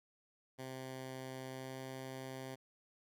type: tone with pitch glide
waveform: 10% pulse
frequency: 130.81 to 131.57 Hz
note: C3 to C3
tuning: 0 to +10 cents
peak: -36 dBFS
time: 0.58-2.56 s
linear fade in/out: 20 ms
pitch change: +10 cents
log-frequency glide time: 1.47-1.81 s
effects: none